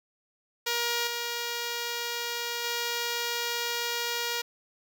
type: tone with level steps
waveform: 5% pulse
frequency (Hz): 473.9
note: A#4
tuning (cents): +28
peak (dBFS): -15 / -19 / -17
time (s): 0.66-4.42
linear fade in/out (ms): 10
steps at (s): 1.07 / 2.64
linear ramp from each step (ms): 2
effects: none